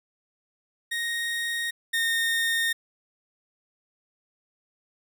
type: tone pair in turn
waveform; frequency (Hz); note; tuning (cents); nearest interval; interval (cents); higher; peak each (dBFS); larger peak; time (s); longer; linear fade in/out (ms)
30% pulse; 1864.7 / 1838; A#6 / A#6; 0 / -25; unison; 25; first; -24 / -20; second; 0.91-1.71 / 1.93-2.73; neither; 10
effects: none